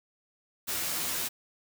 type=noise with comb filter; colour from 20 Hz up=white; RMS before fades=-32 dBFS; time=0.67-1.29 s; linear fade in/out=20 ms; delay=12 ms; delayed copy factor=+0.7; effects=none